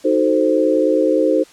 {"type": "chord", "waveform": "sine", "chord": "D# diminished seventh", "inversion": "none", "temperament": "equal", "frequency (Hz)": [311.1, 370, 440, 523.3], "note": ["D#4", "F#4", "A4", "C5"], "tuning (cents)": [0, 0, 0, 0], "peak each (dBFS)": [-17, -21, -19, -16], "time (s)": [0.04, 1.44], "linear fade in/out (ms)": 20, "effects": ["white hiss -46 dBFS RMS until 1.52 s", "low-pass 8000 Hz 12 dB/octave"]}